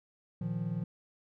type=chord; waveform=triangle; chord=Bb suspended fourth; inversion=none; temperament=equal; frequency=116.54 / 155.56 / 174.61 Hz; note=Bb2 / Eb3 / F3; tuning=0 / 0 / 0 cents; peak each=-36 / -35 / -33 dBFS; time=0.41-0.84 s; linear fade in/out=5 ms; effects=none